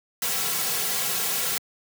white noise with comb filter, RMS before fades -26 dBFS, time 0.22-1.58 s, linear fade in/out 2 ms, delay 3.3 ms, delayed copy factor -1, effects high-pass 150 Hz 12 dB/octave

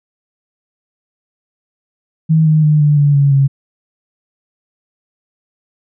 sine tone with pitch steps, 159.1 / 155.29 / 151.56 / 147.93 / 144.39 / 140.93 / 137.55 Hz, D#3 / D#3 / D#3 / D3 / D3 / C#3 / C#3, +39 / -3 / -45 / +13 / -29 / +29 / -13 cents, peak -7 dBFS, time 2.29-3.48 s, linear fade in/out 20 ms, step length 170 ms, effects none

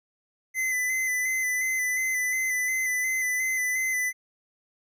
square tone with vibrato, 2025 Hz, B6, 43 cents sharp, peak -25 dBFS, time 0.54-4.13 s, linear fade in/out 50 ms, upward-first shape square, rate 2.8 Hz, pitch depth 22 cents each way, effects none

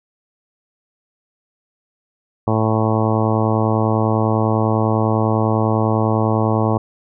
harmonic tone, 110 Hz, A2, in tune, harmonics 1 / 2 / 3 / 4 / 5 / 6 / 7 / 8 / 9 / 10, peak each -18 / -21 / -23 / -24 / -25 / -26 / -26 / -27 / -28 / -28 dBFS, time 2.47-6.78 s, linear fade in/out 5 ms, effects none

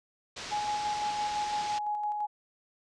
white low-pass noise, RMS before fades -41 dBFS, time 0.36-1.79 s, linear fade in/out 10 ms, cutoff 5800 Hz, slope 24 dB/octave
sine tone with tremolo, 837 Hz, G#5, 13 cents sharp, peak -28 dBFS, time 0.51-2.27 s, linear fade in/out 20 ms, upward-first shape square, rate 5.9 Hz, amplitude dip 30%
effects resampled to 22050 Hz

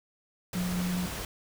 sine tone in noise, 179.7 Hz, F3, 50 cents sharp, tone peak -28 dBFS, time 0.55-1.06 s, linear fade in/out 2 ms, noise pink, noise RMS -37 dBFS, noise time 0.53-1.25 s, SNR +6 dB, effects none

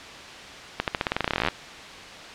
accelerating click train, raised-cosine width 0.3 ms, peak -6 dBFS, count 21, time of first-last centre 0.8-1.485 s, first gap 78 ms, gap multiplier 0.9, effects white hiss -40 dBFS RMS until 2.34 s + low-pass 4000 Hz 12 dB/octave

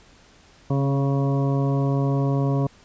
harmonic tone with a mistuned harmonic, 138.4 Hz, C#3, 2 cents flat, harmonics 1 / 2 / 3 / 4 / 5 / 7 / 8, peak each -20 / -26 / -30 / -32 / -34 / -37 / -38 dBFS, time 0.7-2.67 s, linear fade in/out 5 ms, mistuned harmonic 2, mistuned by -15 cents, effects pink hiss -53 dBFS RMS until 2.84 s + resampled to 16000 Hz

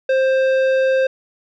sine tone with tanh clipping, 527 Hz, C5, 12 cents sharp, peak -15 dBFS, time 0.09-1.07 s, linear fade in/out 5 ms, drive 12 dB, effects none

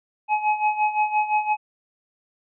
square tone with tremolo, 848 Hz, G#5, 36 cents sharp, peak -17 dBFS, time 0.28-1.57 s, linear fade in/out 50 ms, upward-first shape sine, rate 5.8 Hz, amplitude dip 75%, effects resampled to 8000 Hz

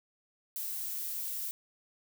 violet noise, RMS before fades -37 dBFS, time 0.56-1.51 s, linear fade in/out 0 ms, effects none

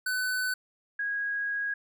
square / sine tone pair in turn, 1505 / 1647.6 Hz, F#6 / G#6, +29 / -14 cents, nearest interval major second, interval 157 cents, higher second, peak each -28 dBFS, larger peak neither, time 0.06-0.54 / 0.99-1.74 s, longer second, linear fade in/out 5 ms, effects none

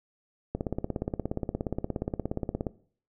click train, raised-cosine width 2 ms, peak -16 dBFS, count 37, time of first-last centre 0.55-2.668 s, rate 17 Hz, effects noise-tail reverb RT60 0.5 s tail -19 dB re dry

